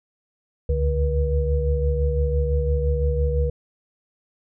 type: tone cluster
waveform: sine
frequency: 70.5 / 76.4 / 146.5 / 482 Hz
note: C#2 / D#2 / D3 / B4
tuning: +30 / -31 / -4 / -42 cents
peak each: -20 / -29 / -28 / -25 dBFS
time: 0.69-3.5 s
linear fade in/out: 5 ms
effects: none